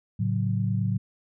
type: chord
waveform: sine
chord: F# minor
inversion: first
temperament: equal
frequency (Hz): 110 / 138.59 / 185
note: A2 / C#3 / F#3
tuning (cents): 0 / 0 / 0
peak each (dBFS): -25 / -30 / -28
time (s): 0.19-0.98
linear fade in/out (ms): 10
effects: none